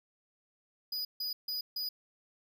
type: tone bursts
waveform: square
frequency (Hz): 4942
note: D#8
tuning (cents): -13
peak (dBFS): -34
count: 4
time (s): 0.92-1.89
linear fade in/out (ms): 5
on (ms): 130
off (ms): 150
effects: none